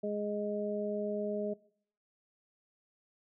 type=harmonic tone; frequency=207.7 Hz; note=G#3; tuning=in tune; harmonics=1 / 2 / 3; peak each=-37 / -36 / -36 dBFS; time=0.03-1.54 s; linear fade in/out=10 ms; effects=noise-tail reverb RT60 0.6 s tail -22 dB re dry